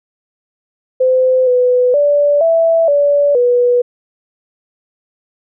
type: tone with pitch steps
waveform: sine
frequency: 514 / 497.8 / 580 / 660 / 575 / 488.4 Hz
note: C5 / B4 / D5 / E5 / D5 / B4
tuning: -31 / +14 / -22 / +2 / -37 / -19 cents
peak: -8 dBFS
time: 1-3.82 s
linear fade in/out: 10 ms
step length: 470 ms
effects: none